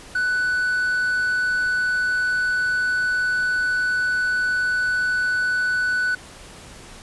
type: tone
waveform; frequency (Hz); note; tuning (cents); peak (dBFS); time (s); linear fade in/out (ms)
triangle; 1490; F#6; +12; -17; 0.15-6.15; 5
effects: pink hiss -42 dBFS RMS until 7.02 s + resampled to 24000 Hz